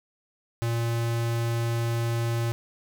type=tone; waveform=square; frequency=116.54 Hz; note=A#2; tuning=in tune; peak=-25 dBFS; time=0.62-2.52 s; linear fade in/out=0 ms; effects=11-bit